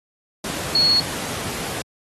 sine tone in noise, 4344 Hz, C#8, 36 cents flat, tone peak -14 dBFS, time 0.75-1 s, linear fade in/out 2 ms, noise pink, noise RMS -28 dBFS, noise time 0.44-1.82 s, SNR +11 dB, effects high-pass 100 Hz 12 dB/octave + AAC 32 kbps

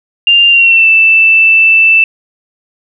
sine tone with pitch glide, 2794 to 2652 Hz, F7 to E7, 0 to +10 cents, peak -3 dBFS, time 0.27-2.04 s, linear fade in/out 2 ms, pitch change -90 cents, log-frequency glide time 0.49-0.88 s, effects none

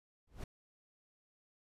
brown noise with exponential growth, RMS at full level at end -36 dBFS, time 0.27-0.44 s, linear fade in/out 5 ms, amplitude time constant 36 ms, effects resampled to 32000 Hz

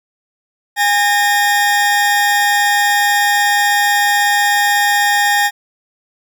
40% pulse tone pair together, 817.8 / 1836 Hz, G#5 / A#6, -27 / -27 cents, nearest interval octave + major second, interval 1400 cents, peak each -13 dBFS, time 0.76-5.51 s, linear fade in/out 50 ms, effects none

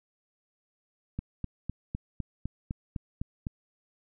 click train, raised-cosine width 5 ms, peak -20 dBFS, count 10, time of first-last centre 1.19-3.468 s, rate 3.95 Hz, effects none

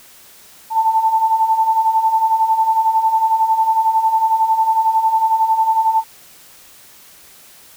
sine beating tone pair, 880 / 891 Hz, A5 / A5, 0 / +22 cents, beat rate 11 Hz, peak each -19 / -13 dBFS, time 0.7-6.04 s, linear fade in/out 50 ms, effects white hiss -44 dBFS RMS until 7.76 s

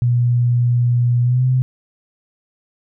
sine tone with pitch glide, 121.2 to 128.41 Hz, B2 to C3, -32 to -32 cents, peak -12 dBFS, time 0.02-1.62 s, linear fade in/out 0 ms, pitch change +100 cents, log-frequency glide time 1.22-1.45 s, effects none

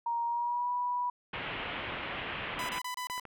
sine tone with pitch glide, 938 to 979.5 Hz, A#5 to B5, +11 to -15 cents, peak -29 dBFS, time 0.06-1.1 s, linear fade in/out 5 ms, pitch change +74 cents, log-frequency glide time 0.25-0.7 s
white low-pass noise, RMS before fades -38 dBFS, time 1.33-2.79 s, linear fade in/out 5 ms, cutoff 3100 Hz, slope 48 dB/octave
sawtooth tone bursts, 998 Hz, B5, 18 cents sharp, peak -31 dBFS, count 5, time 2.59-3.198 s, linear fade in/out 2 ms, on 100 ms, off 27 ms
clicks, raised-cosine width 0.5 ms, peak -28 / -31 / -31 dBFS, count 3, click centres 3.099 / 3.179 / 3.253 s
effects none

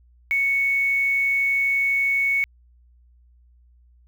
sine tone with quantisation, 2217 Hz, C#7, in tune, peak -18 dBFS, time 0.31-2.44 s, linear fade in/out 0 ms, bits 7, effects added 60 Hz sine -52 dBFS peak until 4.07 s

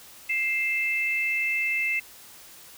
sine tone pair together, 2100 / 2637 Hz, C7 / E7, +6 / 0 cents, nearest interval major third, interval 394 cents, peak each -26 dBFS, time 0.29-2 s, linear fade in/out 10 ms, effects white hiss -48 dBFS RMS until 2.77 s

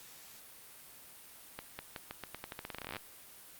accelerating click train, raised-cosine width 0.3 ms, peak -24 dBFS, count 23, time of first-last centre 1.59-2.967 s, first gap 200 ms, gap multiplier 0.86, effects white hiss -54 dBFS RMS until 3.59 s + Opus 48 kbps

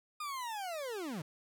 40% pulse linear sweep, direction down, 1231 to 138.59 Hz, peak -37 dBFS, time 0.2-1.22 s, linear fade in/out 5 ms, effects none

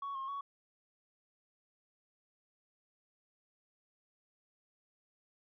sine tone with pitch steps, 1116 / 1073 / 1119 Hz, C#6 / C6 / C#6, +11 / +43 / +16 cents, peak -36 dBFS, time 0.02-0.41 s, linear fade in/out 5 ms, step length 130 ms, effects tanh soft clip ceiling -35 dBFS

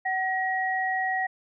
sine tone pair together, 754 / 1900 Hz, F#5 / A#6, +32 / +33 cents, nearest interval octave + major third, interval 1601 cents, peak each -27 dBFS, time 0.05-1.27 s, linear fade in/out 10 ms, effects none

